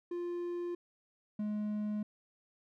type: tone pair in turn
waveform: triangle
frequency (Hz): 349.2 / 210.4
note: F4 / G#3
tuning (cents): 0 / +23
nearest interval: major sixth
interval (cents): 877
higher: first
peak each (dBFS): -33 / -31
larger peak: second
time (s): 0.11-0.75 / 1.39-2.03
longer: neither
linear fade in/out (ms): 5
effects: none